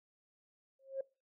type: tone with exponential growth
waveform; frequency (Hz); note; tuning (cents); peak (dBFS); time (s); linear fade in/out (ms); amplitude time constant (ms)
sine; 538; C5; +48; -31; 0.79-1.01; 5; 47
effects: noise-tail reverb RT60 0.3 s tail -23 dB re dry + tanh soft clip ceiling -28 dBFS